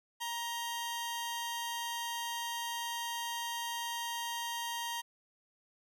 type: tone pair together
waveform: sawtooth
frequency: 941 / 3165 Hz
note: A#5 / G7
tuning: +16 / +16 cents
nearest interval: octave + major sixth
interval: 2100 cents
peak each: -33 / -39 dBFS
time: 0.2-5.02 s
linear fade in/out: 20 ms
effects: none